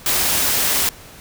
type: noise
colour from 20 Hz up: white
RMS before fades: -18 dBFS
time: 0.06-0.89 s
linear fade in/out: 2 ms
effects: pink hiss -41 dBFS RMS until 1.2 s